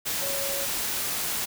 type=tone in noise; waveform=sine; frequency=554.4 Hz; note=C#5; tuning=in tune; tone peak=-33 dBFS; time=0.21-0.66 s; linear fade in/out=20 ms; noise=white; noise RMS=-29 dBFS; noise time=0.05-1.46 s; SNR=-7 dB; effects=none